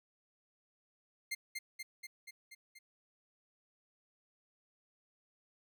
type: tone with echo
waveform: sawtooth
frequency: 2107 Hz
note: C7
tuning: 12 cents sharp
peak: -32 dBFS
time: 1.31-1.35 s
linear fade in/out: 10 ms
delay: 240 ms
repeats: 6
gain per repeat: -3 dB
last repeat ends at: 2.79 s
effects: none